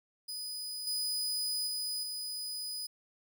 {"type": "tone with level steps", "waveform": "sawtooth", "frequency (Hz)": 4978, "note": "D#8", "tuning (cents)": 0, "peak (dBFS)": [-35, -29, -31, -34], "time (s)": [0.28, 2.87], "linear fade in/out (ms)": 10, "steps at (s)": [0.87, 1.67, 2.03], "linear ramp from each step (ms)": 2, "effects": []}